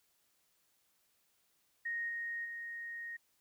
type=tone with level steps; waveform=sine; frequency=1864.7 Hz; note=A#6; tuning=in tune; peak=-35 / -37 / -41 dBFS; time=1.85-3.17 s; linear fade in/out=10 ms; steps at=2.08 / 2.44 s; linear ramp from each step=20 ms; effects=white hiss -75 dBFS RMS until 3.4 s